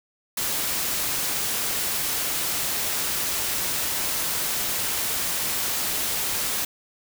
white noise, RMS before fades -26 dBFS, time 0.37-6.65 s, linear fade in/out 5 ms, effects none

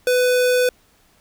square tone, 498.7 Hz, B4, 17 cents sharp, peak -15 dBFS, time 0.07-0.69 s, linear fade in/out 2 ms, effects pink hiss -57 dBFS RMS until 1.2 s

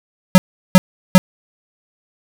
square tone bursts, 185 Hz, F#3, in tune, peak -3 dBFS, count 3, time 0.35-1.18 s, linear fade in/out 0 ms, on 30 ms, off 370 ms, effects none

